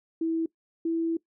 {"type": "tone pair in turn", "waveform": "sine", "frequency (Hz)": [326.7, 329.9], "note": ["E4", "E4"], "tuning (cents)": [-15, 1], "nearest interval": "unison", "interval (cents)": 16, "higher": "second", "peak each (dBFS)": -24, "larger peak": "neither", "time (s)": [[0.21, 0.46], [0.85, 1.17]], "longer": "second", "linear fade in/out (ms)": 5, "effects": ["noise-tail reverb RT60 0.1 s tail -20 dB re dry"]}